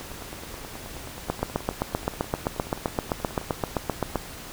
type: two click trains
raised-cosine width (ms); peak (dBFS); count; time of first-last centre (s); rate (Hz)
1; -9 / -24; 23 / 33; 1.3-4.157 / 0.01-3.414; 7.7 / 9.4
effects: pink hiss -40 dBFS RMS until 4.52 s

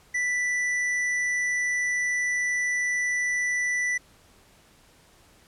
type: tone with hard clipping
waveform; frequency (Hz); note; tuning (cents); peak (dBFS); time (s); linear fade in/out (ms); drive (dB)
triangle; 1975.5; B6; 0; -25; 0.14-3.98; 10; 11
effects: pink hiss -57 dBFS RMS until 5.47 s + low-pass 12000 Hz 12 dB/octave

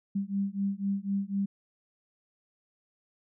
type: beating tone pair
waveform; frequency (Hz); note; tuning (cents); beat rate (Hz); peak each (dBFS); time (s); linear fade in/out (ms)
sine; 196 / 200; G3 / G3; 0 / +35; 4; -31; 0.15-1.46; 10
effects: none

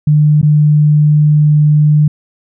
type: tone with dropouts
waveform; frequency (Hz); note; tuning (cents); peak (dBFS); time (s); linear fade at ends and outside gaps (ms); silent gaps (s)
sine; 150.1; D3; +38; -5; 0.07-2.08; 5; 0.415-0.428
effects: none

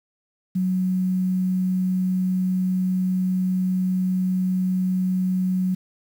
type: tone with quantisation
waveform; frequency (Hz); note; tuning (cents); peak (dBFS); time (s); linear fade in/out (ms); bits
sine; 185; F#3; 0; -19; 0.55-5.75; 10; 8
effects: none

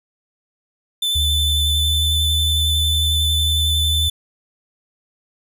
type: tone with vibrato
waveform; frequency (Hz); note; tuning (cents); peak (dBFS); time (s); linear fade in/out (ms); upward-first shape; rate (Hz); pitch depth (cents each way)
45% pulse; 3520; A7; 0; -17; 1.02-4.1; 5; square; 11; 11
type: tone with pitch glide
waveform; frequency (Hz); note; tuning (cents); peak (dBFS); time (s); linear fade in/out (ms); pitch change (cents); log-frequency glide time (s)
sine; 76 to 78.91; D#2 to D#2; -40 to +25; -18; 1.15-4.09; 10; +65; 1.62-2.07
effects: none

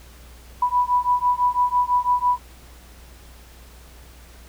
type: beating tone pair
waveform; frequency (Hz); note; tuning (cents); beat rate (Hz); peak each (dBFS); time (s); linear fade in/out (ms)
sine; 983 / 989; B5 / B5; -8 / +2; 6; -20; 0.62-2.38; 5
effects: added 60 Hz sine -44 dBFS peak until 4.48 s + pink hiss -49 dBFS RMS until 4.48 s

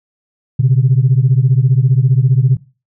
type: beating tone pair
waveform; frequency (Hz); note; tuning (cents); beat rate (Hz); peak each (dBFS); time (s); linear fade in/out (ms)
sine; 124.2 / 139.2; B2 / C#3; +10 / +8; 15; -10; 0.59-2.57; 10
effects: noise-tail reverb RT60 0.3 s tail -17 dB re dry + tanh soft clip ceiling -2 dBFS

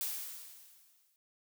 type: noise with exponential decay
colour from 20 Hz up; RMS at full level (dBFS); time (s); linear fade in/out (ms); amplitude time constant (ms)
blue; -35; 0.01-1.16; 0; 250
effects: none

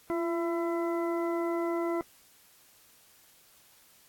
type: harmonic tone with a mistuned harmonic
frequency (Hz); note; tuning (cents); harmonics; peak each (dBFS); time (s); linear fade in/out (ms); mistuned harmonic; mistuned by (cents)
335.4; E4; +30; 1 / 2 / 3 / 4 / 6; -29 / -35 / -39 / -41 / -45; 0.1-2.01; 0; 1; +32
effects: white hiss -60 dBFS RMS until 4.08 s + AAC 64 kbps

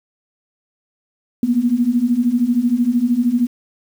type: beating tone pair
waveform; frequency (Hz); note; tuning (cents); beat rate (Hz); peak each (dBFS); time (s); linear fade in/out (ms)
sine; 233.1 / 246.1; A#3 / B3; 0 / -6; 13; -18 / -15; 1.43-3.47; 2
effects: 7-bit

